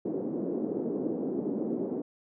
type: band-pass noise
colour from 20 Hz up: white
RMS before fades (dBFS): -32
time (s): 0.05-2.02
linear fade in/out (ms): 5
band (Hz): 210 to 400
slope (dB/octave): 24
effects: none